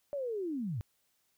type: linear sweep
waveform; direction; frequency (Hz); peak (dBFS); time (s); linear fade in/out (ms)
sine; down; 587.3 to 92.5; -33; 0.13-0.81; 0
effects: white hiss -75 dBFS RMS until 1.37 s